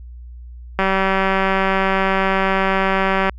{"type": "click train", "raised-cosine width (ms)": 0.5, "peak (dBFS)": -3, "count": 482, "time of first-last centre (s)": [0.79, 3.295], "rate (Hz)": 192, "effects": ["added 60 Hz sine -33 dBFS peak until 3.38 s"]}